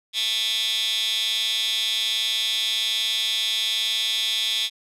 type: tone with high-pass filter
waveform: 15% pulse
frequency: 221.2 Hz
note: A3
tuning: 9 cents sharp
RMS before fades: -24 dBFS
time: 0.13-4.7 s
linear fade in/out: 50 ms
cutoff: 3300 Hz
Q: 7
effects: resampled to 32000 Hz